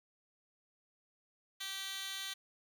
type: tone with high-pass filter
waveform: 15% pulse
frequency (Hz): 388.1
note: G4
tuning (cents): -17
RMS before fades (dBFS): -42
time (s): 1.6-2.34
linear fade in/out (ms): 10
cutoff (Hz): 2700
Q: 2.9
effects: none